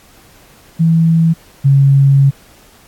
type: tone pair in turn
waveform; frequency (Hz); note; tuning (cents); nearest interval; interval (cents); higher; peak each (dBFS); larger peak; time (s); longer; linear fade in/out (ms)
sine; 164.1 / 137.99; E3 / C#3; -8 / -8; minor third; 300; first; -7 / -5; second; 0.79-1.34 / 1.64-2.31; second; 20
effects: pink hiss -45 dBFS RMS until 2.87 s + AAC 64 kbps